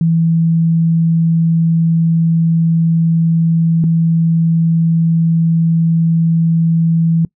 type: tone pair in turn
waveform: sine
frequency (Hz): 164.81 / 164.81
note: E3 / E3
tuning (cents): 0 / 0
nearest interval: unison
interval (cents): 0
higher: neither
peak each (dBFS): -9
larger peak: neither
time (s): 0.01-3.84 / 3.84-7.25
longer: first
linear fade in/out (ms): 2
effects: noise-tail reverb RT60 0.1 s tail -23 dB re dry